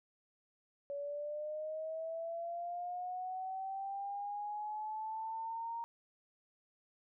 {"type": "linear sweep", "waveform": "sine", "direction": "up", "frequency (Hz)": [564, 932.3], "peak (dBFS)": -38, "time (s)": [0.9, 5.84], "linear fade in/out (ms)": 0, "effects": []}